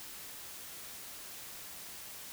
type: silence
effects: white hiss -47 dBFS RMS until 2.32 s